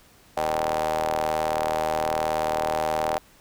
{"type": "ring-modulated tone", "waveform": "sawtooth", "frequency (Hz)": 78.8, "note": "D#2", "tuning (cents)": 23, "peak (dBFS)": -16, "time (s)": [0.37, 3.18], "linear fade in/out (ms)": 0, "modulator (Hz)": 690, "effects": ["pink hiss -55 dBFS RMS until 3.4 s"]}